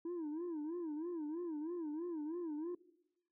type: tone with vibrato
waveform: sine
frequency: 323.5 Hz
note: E4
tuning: 32 cents flat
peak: -36 dBFS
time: 0.05-2.75 s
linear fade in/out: 5 ms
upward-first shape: sine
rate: 3.1 Hz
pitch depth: 160 cents each way
effects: noise-tail reverb RT60 0.9 s tail -19 dB re dry + tanh soft clip ceiling -38 dBFS